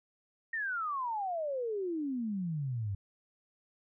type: exponential sweep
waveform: sine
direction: down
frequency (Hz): 1873 to 95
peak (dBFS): -32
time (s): 0.53-2.95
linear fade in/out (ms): 5
effects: none